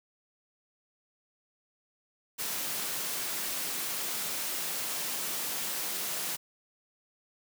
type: high-pass noise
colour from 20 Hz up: white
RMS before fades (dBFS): -34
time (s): 2.38-6.37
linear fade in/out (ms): 20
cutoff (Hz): 140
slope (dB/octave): 24
effects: none